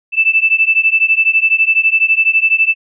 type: beating tone pair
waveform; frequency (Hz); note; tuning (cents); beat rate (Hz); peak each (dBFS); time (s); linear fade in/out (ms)
sine; 2637 / 2649; E7 / E7; 0 / +8; 12; -12; 0.12-2.75; 50
effects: none